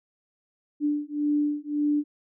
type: beating tone pair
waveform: sine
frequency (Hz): 293.7 / 295.5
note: D4 / D4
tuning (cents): 0 / +11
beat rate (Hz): 1.8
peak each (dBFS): -26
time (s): 0.8-2.04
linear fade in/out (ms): 50
effects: none